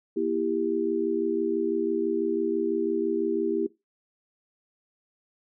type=chord; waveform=sine; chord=E diminished; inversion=second; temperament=just; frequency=237.3 / 329.6 / 395.6 Hz; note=Bb3 / E4 / G4; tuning=+31 / 0 / +16 cents; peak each=-32 / -27 / -27 dBFS; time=0.16-3.67 s; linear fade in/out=10 ms; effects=noise-tail reverb RT60 0.2 s tail -18 dB re dry